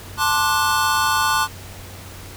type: chord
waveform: square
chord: D dominant seventh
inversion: second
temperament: just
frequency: 881 / 1057.2 / 1174.7 / 1468.3 Hz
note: A5 / C6 / D6 / F#6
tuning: +2 / +18 / 0 / -14 cents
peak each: -23 dBFS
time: 0.17-1.48 s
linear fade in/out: 50 ms
effects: added 93 Hz sine -38 dBFS peak until 2.36 s + pink hiss -39 dBFS RMS until 2.36 s